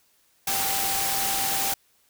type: tone in noise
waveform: sine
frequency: 784 Hz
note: G5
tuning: in tune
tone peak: -31 dBFS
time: 0.47-1.74 s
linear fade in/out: 5 ms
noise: white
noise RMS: -26 dBFS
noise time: 0.47-1.74 s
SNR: -8 dB
effects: white hiss -64 dBFS RMS until 2.09 s